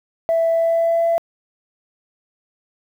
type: tone with pitch glide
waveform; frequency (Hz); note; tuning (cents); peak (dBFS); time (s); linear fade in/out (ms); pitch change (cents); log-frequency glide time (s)
sine; 661 to 671.4; E5 to E5; +5 to +32; -13; 0.29-1.18; 0; +27; 0.51-1.06
effects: tanh soft clip ceiling -11 dBFS + 8-bit